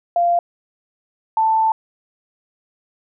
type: tone pair in turn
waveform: sine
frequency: 693 / 884.8 Hz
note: F5 / A5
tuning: -14 / +9 cents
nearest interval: major third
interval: 423 cents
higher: second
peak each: -13 dBFS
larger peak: neither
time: 0.16-0.39 / 1.37-1.72 s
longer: second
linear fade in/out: 2 ms
effects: none